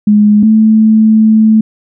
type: tone pair in turn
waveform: sine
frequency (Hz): 209 / 218.6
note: G#3 / A3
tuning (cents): +11 / -11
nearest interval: minor second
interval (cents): 78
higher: second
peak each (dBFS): -3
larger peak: neither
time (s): 0.07-0.43 / 0.43-1.61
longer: second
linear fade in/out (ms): 5
effects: none